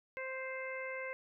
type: harmonic tone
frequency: 523.3 Hz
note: C5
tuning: in tune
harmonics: 1 / 2 / 3 / 4 / 5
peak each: -42 / -49 / -47 / -43 / -52 dBFS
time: 0.17-1.13 s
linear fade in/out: 0 ms
effects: none